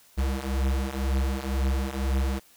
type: beating tone pair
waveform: square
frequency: 65.41 / 67.41 Hz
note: C2 / C#2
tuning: 0 / -48 cents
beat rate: 2 Hz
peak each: -29 / -27 dBFS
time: 0.17-2.4 s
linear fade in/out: 20 ms
effects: white hiss -57 dBFS RMS until 2.56 s